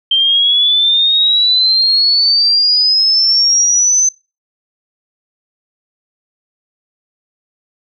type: exponential sweep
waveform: sine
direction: up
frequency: 3136 to 6180 Hz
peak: -8 dBFS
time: 0.11-4.09 s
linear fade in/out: 5 ms
effects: noise-tail reverb RT60 0.3 s tail -25 dB re dry